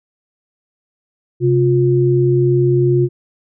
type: tone pair together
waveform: sine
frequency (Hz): 132.2 / 354.6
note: C3 / F4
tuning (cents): +18 / +26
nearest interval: octave + perfect fourth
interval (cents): 1708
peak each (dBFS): -13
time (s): 1.4-3.09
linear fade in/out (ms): 50
effects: none